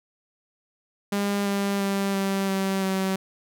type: tone with pitch steps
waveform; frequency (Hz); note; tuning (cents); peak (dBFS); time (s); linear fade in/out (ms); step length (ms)
sawtooth; 201.6 / 199.4 / 197.22 / 195.07 / 192.94 / 190.84; G3 / G3 / G3 / G3 / G3 / G3; +49 / +30 / +11 / -8 / -27 / -46; -19; 1.12-3.16; 5; 340
effects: none